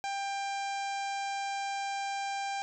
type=harmonic tone; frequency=793 Hz; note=G5; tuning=20 cents sharp; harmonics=1 / 2 / 3 / 4 / 5 / 6 / 7 / 8 / 9 / 10; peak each=-33 / -43 / -42 / -49 / -49 / -51 / -50 / -51 / -53 / -57 dBFS; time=0.04-2.62 s; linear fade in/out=0 ms; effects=none